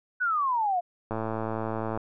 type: exponential sweep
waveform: sine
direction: down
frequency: 1518 to 687 Hz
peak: -23 dBFS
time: 0.2-0.81 s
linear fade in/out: 20 ms
type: click train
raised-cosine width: 1 ms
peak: -17 dBFS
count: 97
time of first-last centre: 1.11-1.975 s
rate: 111 Hz
effects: none